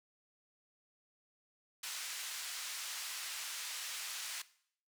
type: band-pass noise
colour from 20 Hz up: white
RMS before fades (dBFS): -43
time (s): 1.83-4.42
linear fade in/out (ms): 5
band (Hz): 1300 to 7900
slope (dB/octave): 12
effects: noise-tail reverb RT60 0.6 s tail -18 dB re dry